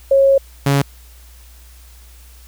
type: tone pair in turn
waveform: sine / sawtooth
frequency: 546 / 139.93 Hz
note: C#5 / C#3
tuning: -26 / +17 cents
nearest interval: 2 octaves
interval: 2357 cents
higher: first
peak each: -8 dBFS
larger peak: neither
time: 0.11-0.38 / 0.66-0.82 s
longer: first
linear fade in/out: 5 ms
effects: added 60 Hz sine -40 dBFS peak until 2.47 s + white hiss -48 dBFS RMS until 2.47 s